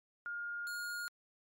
sine / square tone pair in turn, 1417 / 1426 Hz, F6 / F6, +25 / +36 cents, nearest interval unison, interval 11 cents, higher second, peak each -38 / -39 dBFS, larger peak first, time 0.26-0.67 / 0.67-1.08 s, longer neither, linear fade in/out 0 ms, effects MP3 64 kbps

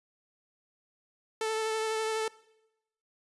sawtooth tone with vibrato, 440 Hz, A4, in tune, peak -25 dBFS, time 1.41-2.28 s, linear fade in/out 2 ms, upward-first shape sine, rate 12 Hz, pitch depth 15 cents each way, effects noise-tail reverb RT60 0.9 s tail -21 dB re dry + resampled to 24000 Hz

